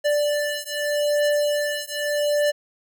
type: beating tone pair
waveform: square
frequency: 587.3 / 588.12 Hz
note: D5 / D5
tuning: 0 / +2 cents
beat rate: 0.82 Hz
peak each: -24 dBFS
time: 0.04-2.52 s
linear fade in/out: 20 ms
effects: none